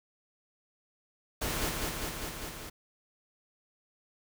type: noise with echo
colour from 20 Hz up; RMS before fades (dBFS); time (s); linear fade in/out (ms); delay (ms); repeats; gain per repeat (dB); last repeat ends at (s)
pink; -33; 1.41-1.7; 10; 200; 5; -2; 2.7
effects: none